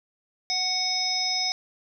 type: harmonic tone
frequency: 740 Hz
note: F#5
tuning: in tune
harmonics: 1 / 3 / 5 / 7 / 8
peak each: -33 / -32 / -34 / -25 / -35 dBFS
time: 0.5-1.52 s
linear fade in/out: 0 ms
effects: none